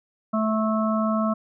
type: harmonic tone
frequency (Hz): 218.4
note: A3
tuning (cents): -13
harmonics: 1 / 3 / 5 / 6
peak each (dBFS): -22 / -27 / -29 / -30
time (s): 0.33-1.34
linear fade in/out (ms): 10
effects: none